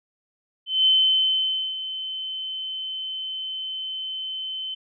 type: tone with ADSR envelope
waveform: sine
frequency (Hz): 3065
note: G7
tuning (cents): -40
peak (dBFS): -14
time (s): 0.66-4.75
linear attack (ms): 200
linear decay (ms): 890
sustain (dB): -14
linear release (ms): 13
effects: none